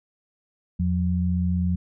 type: tone pair together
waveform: sine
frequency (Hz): 84.28 / 179.3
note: E2 / F3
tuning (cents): +39 / +46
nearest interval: octave + minor second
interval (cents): 1307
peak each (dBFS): -23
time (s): 0.79-1.76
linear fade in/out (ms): 10
effects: none